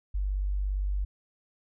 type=tone; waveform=sine; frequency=48.74 Hz; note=G1; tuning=9 cents flat; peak=-26 dBFS; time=0.14-1.05 s; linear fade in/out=10 ms; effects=none